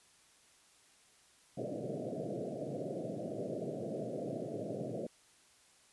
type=band-pass noise; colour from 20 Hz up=white; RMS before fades=-40 dBFS; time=1.57-5.07 s; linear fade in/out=5 ms; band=110 to 670 Hz; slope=96 dB/octave; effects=white hiss -65 dBFS RMS until 5.92 s + resampled to 24000 Hz